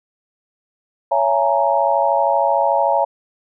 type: chord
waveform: sine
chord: A# half-diminished seventh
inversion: first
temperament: just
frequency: 559.4 / 671.3 / 839.1 / 932.3 Hz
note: C#5 / E5 / G#5 / A#5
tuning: +16 / +31 / +18 / 0 cents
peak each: -19 dBFS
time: 1.11-3.05 s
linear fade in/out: 10 ms
effects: none